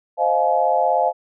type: chord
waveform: sine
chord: F minor seventh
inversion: second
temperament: equal with one note detuned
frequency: 523.3 / 622.3 / 698.5 / 851 Hz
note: C5 / Eb5 / F5 / Ab5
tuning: 0 / 0 / 0 / +42 cents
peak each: -22 / -22 / -19 / -20 dBFS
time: 0.17-1.13 s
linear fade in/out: 50 ms
effects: none